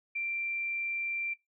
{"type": "tone", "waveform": "sine", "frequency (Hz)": 2359, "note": "D7", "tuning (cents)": 7, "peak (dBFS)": -31, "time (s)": [0.15, 1.34], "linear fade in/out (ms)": 10, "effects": ["noise-tail reverb RT60 0.2 s tail -22 dB re dry"]}